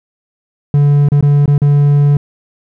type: tone with dropouts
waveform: triangle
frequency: 144.2 Hz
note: D3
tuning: 31 cents flat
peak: -4 dBFS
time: 0.74-2.17 s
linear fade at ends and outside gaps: 2 ms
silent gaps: 1.087-1.119 / 1.209-1.226 / 1.458-1.478 / 1.58-1.618 s
effects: none